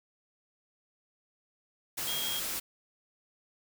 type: tone in noise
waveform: sine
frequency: 3256 Hz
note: G#7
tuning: 35 cents flat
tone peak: -34 dBFS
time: 2.07-2.4 s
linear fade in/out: 10 ms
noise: white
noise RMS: -35 dBFS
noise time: 1.97-2.6 s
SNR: -2 dB
effects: none